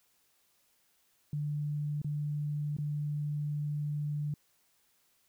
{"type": "tone with dropouts", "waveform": "sine", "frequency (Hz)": 147.8, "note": "D3", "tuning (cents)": 11, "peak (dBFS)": -31, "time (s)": [1.33, 4.34], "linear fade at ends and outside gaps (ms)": 2, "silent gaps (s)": [[2.017, 2.045], [2.767, 2.785]], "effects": ["white hiss -71 dBFS RMS until 5.28 s"]}